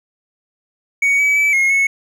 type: tone with pitch steps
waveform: triangle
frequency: 2240 / 2282 / 2303 / 2155 / 2197 Hz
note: C#7 / C#7 / D7 / C#7 / C#7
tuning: +18 / +50 / -34 / -49 / -16 cents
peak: -10 dBFS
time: 1.02-1.87 s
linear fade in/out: 5 ms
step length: 170 ms
effects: none